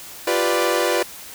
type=chord; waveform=sawtooth; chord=G dominant seventh; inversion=third; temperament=equal; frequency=349.2 / 392 / 493.9 / 587.3 Hz; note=F4 / G4 / B4 / D5; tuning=0 / 0 / 0 / 0 cents; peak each=-19 / -22 / -18 / -19 dBFS; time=0.27-1.03 s; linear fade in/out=5 ms; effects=white hiss -38 dBFS RMS until 1.34 s